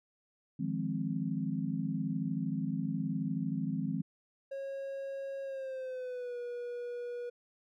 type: chord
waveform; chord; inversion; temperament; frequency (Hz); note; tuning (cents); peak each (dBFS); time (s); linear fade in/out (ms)
sine; F minor seventh; third; equal; 155.56 / 174.61 / 207.7 / 261.6; Eb3 / F3 / Ab3 / C4; 0 / 0 / 0 / 0; -37; 0.59-4.02; 10
type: tone with pitch glide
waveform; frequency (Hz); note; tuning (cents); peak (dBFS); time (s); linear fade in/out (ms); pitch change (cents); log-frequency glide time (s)
triangle; 546 to 483.6; C#5 to B4; -26 to -36; -35; 4.51-7.3; 10; -210; 5.43-6.38
effects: none